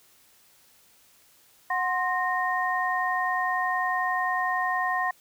sine tone cluster, 735 / 1054 / 1848 Hz, F#5 / C6 / A#6, -12 / +12 / -16 cents, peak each -28 dBFS, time 1.7-5.11 s, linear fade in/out 5 ms, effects white hiss -59 dBFS RMS until 5.2 s

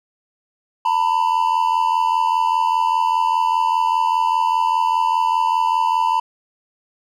triangle tone pair together, 902.8 / 987.8 Hz, A5 / B5, +44 / 0 cents, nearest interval major second, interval 156 cents, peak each -16 dBFS, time 0.85-6.2 s, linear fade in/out 5 ms, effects none

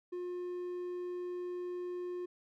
triangle tone, 356.9 Hz, F4, 38 cents sharp, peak -35 dBFS, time 0.12-2.26 s, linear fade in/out 10 ms, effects none

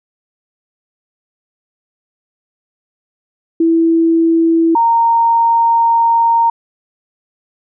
sine tone pair in turn, 329.6 / 924.7 Hz, E4 / A#5, 0 / -14 cents, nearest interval octave + tritone, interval 1786 cents, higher second, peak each -8 dBFS, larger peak neither, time 3.6-4.75 / 4.75-6.5 s, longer second, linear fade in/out 5 ms, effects none

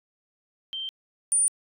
sine tone pair in turn, 3136 / 9311 Hz, G7 / D9, 0 / -16 cents, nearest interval octave + perfect fifth, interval 1884 cents, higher second, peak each -30 / -18 dBFS, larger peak second, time 0.73-0.89 / 1.32-1.48 s, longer neither, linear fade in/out 0 ms, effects tanh soft clip ceiling -14 dBFS

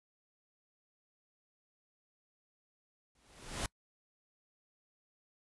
pink noise with exponential growth, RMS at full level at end -34 dBFS, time 3.15-3.66 s, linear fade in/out 2 ms, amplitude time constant 110 ms, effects noise-tail reverb RT60 0.1 s tail -26 dB re dry + resampled to 24000 Hz

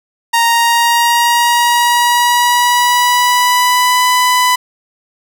sawtooth tone with pitch glide, 931 to 997.8 Hz, A#5 to B5, -2 to +17 cents, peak -5 dBFS, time 0.33-4.56 s, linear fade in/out 10 ms, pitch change +119 cents, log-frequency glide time 0.43-4.04 s, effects none

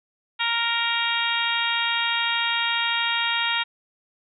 harmonic tone, 466.2 Hz, A#4, in tune, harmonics 2 / 3 / 4 / 5 / 6 / 7 / 8, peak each -29 / -29 / -29 / -29 / -29 / -29 / -29 dBFS, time 0.39-3.64 s, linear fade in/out 20 ms, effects none

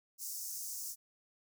pink high-pass noise, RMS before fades -42 dBFS, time 0.18-0.96 s, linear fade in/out 50 ms, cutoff 5400 Hz, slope 48 dB/octave, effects none

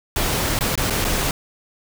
pink noise with dropouts, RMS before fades -21 dBFS, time 0.16-1.31 s, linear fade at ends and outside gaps 2 ms, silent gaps 0.59-0.608 / 0.755-0.776 / 0.9-0.905 / 1.044-1.048 s, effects none

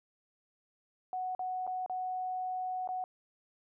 sine tone with dropouts, 740 Hz, F#5, in tune, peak -33 dBFS, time 1.13-3.04 s, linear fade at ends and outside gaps 1 ms, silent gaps 1.35-1.393 / 1.667-1.675 / 1.862-1.897 / 2.875-2.889 s, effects none

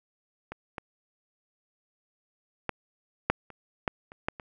clicks, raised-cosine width 0.5 ms, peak -22 / -20 / -13 / -6 / -30 / -11 / -30 / -12 / -25 dBFS, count 9, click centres 0.52 / 0.782 / 2.693 / 3.3 / 3.503 / 3.878 / 4.119 / 4.285 / 4.398 s, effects none

